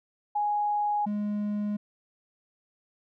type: tone pair in turn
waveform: sine / triangle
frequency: 830.6 / 207.7 Hz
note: G#5 / G#3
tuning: 0 / 0 cents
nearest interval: 2 octaves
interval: 2400 cents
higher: first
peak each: -24 / -25 dBFS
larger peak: first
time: 0.35-1.06 / 1.06-1.77 s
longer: neither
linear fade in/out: 10 ms
effects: none